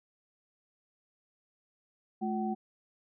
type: tone cluster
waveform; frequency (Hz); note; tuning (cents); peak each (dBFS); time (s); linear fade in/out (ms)
sine; 214.9 / 353.1 / 759; A3 / F4 / F#5; -41 / +19 / +44; -32 / -38 / -35; 2.21-2.55; 20
effects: none